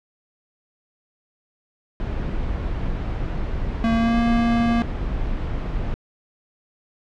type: noise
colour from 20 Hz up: brown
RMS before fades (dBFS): -25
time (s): 2-5.94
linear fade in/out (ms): 0
type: tone with pitch glide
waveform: square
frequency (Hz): 227.7 to 233.6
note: A#3 to A#3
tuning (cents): -40 to +4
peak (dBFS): -18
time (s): 3.84-4.82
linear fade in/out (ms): 0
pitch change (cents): +44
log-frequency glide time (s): 3.94-4.19
effects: low-pass 3000 Hz 12 dB/octave